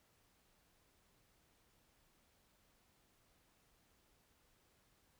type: silence
effects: pink hiss -74 dBFS RMS until 5.19 s